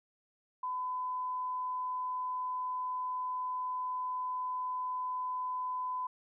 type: tone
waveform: sine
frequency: 1008 Hz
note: B5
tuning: 35 cents sharp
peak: -33 dBFS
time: 0.63-6.07 s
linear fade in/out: 5 ms
effects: none